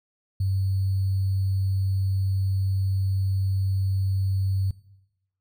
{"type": "tone with sample-and-hold", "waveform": "sine", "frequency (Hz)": 96.1, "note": "G2", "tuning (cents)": -34, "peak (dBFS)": -21, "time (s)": [0.4, 4.71], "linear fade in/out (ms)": 5, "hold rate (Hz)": 4410, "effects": ["noise-tail reverb RT60 0.9 s tail -20 dB re dry"]}